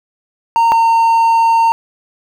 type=tone pair in turn; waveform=triangle; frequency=921 / 914.1 Hz; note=A#5 / A#5; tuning=-21 / -34 cents; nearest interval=unison; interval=13 cents; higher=first; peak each=-6 dBFS; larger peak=neither; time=0.56-0.72 / 0.72-1.72 s; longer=second; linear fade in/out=0 ms; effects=none